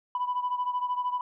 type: beating tone pair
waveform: sine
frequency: 987.8 / 1000.8 Hz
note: B5 / B5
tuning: 0 / +23 cents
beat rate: 13 Hz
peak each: -27 / -31 dBFS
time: 0.15-1.21 s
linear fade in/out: 2 ms
effects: tanh soft clip ceiling -22 dBFS